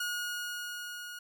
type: tone with level ramp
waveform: sawtooth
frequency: 1442 Hz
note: F#6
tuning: 45 cents flat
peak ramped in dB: -28 to -38 dBFS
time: 0-1.19 s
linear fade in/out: 5 ms
effects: none